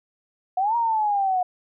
sine exponential two-way sweep, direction up then down, 721 to 950 to 721 Hz, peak -19 dBFS, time 0.57-1.43 s, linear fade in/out 5 ms, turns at 0.76 s, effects none

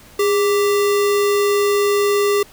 sine tone with sample-and-hold, 408.5 Hz, G#4, 29 cents flat, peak -13 dBFS, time 0.19-2.43 s, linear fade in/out 5 ms, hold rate 1575 Hz, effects pink hiss -45 dBFS RMS until 2.52 s

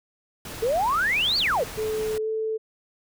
pink noise, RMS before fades -37 dBFS, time 0.45-2.18 s, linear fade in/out 2 ms
sine exponential two-way sweep, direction up then down, 430 to 4710 to 430 Hz, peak -20 dBFS, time 0.62-1.64 s, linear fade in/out 10 ms, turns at 1.38 s
sine tone with pitch glide, 434 to 439.6 Hz, A4 to A4, -24 to -2 cents, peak -24 dBFS, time 1.77-2.58 s, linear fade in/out 20 ms, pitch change +22 cents, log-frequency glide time 2.21-2.28 s
effects none

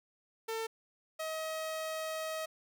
sawtooth tone pair in turn, 448.5 / 634.3 Hz, A4 / D#5, +33 / +33 cents, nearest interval tritone, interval 600 cents, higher second, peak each -31 / -32 dBFS, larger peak first, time 0.48-0.67 / 1.19-2.46 s, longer second, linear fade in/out 10 ms, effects none

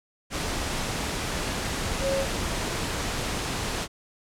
sine tone in noise, 544 Hz, C#5, 33 cents flat, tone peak -24 dBFS, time 2-2.26 s, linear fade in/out 50 ms, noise pink, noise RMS -29 dBFS, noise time 0.3-3.88 s, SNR +2 dB, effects low-pass 9000 Hz 12 dB/octave

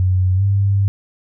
sine tone with pitch glide, 92.5 to 99.14 Hz, F#2 to G2, 0 to +20 cents, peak -12 dBFS, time 0-0.88 s, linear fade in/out 0 ms, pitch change +120 cents, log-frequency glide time 0.35-0.43 s, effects none

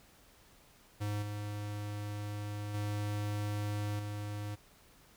square tone with level steps, 103.83 Hz, G#2, in tune, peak -34 / -38 / -34 / -38 dBFS, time 1-4.56 s, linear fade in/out 20 ms, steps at 1.22 / 2.74 / 3.99 s, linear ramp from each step 5 ms, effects pink hiss -62 dBFS RMS until 5.16 s

